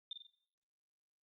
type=tone with echo; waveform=sine; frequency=3600 Hz; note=A7; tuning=39 cents sharp; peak=-40 dBFS; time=0.11-0.13 s; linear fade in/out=2 ms; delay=46 ms; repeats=3; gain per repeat=-5 dB; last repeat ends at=0.268 s; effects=noise-tail reverb RT60 0.7 s tail -17 dB re dry + Opus 48 kbps